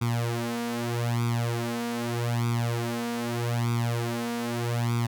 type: tone with flanger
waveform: sawtooth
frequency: 118.2 Hz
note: A#2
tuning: 24 cents sharp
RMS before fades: -28 dBFS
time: 0.01-5.07 s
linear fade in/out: 10 ms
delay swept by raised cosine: 0.84 to 4.14 ms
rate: 0.81 Hz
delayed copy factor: +0.9
effects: none